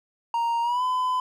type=tone with pitch glide; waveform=triangle; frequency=932.3 to 1010.8 Hz; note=A#5 to B5; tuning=0 to +40 cents; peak=-20 dBFS; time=0.34-1.2 s; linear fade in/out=2 ms; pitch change=+140 cents; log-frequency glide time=0.62-0.83 s; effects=none